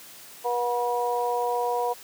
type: harmonic tone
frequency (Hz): 241.7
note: B3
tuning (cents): -37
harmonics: 2 / 3 / 4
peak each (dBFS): -27 / -28 / -28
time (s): 0.44-1.94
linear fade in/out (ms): 20
effects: white hiss -46 dBFS RMS until 2.03 s + high-pass 100 Hz 12 dB/octave